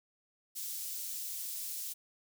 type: high-pass noise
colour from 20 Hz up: white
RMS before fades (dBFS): -40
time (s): 0.55-1.94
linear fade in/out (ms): 20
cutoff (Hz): 5100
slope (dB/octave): 12
effects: none